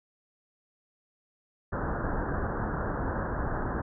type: low-pass noise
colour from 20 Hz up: pink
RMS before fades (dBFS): -31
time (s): 1.72-3.82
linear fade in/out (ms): 10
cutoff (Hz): 1700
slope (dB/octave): 96
effects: none